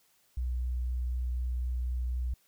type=tone with vibrato; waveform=sine; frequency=61.74 Hz; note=B1; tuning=in tune; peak=-29 dBFS; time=0.37-2.34 s; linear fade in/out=5 ms; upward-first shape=triangle; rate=4 Hz; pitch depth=10 cents each way; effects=white hiss -68 dBFS RMS until 2.47 s